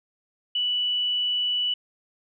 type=tone; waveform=sine; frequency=2960 Hz; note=F#7; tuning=in tune; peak=-22 dBFS; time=0.55-1.74 s; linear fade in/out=5 ms; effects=none